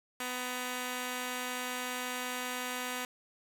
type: tone pair together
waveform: 5% pulse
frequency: 250.3 / 945 Hz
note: B3 / A#5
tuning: +23 / +23 cents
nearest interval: octave + major seventh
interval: 2300 cents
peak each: -24 / -31 dBFS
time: 0.2-3.05 s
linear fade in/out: 2 ms
effects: none